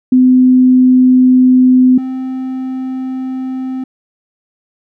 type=tone pair in turn; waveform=sine / triangle; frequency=254.7 / 259.8 Hz; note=C4 / C4; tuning=-46 / -12 cents; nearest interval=unison; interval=34 cents; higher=second; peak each=-4 / -15 dBFS; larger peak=first; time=0.12-1.98 / 1.98-3.84 s; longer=neither; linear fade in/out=5 ms; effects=none